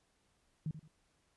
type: tone with echo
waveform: sine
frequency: 155.56 Hz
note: D#3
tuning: in tune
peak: -34 dBFS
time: 0.66-0.71 s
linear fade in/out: 2 ms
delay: 84 ms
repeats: 2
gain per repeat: -11 dB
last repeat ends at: 0.878 s
effects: pink hiss -75 dBFS RMS until 1.36 s + resampled to 24000 Hz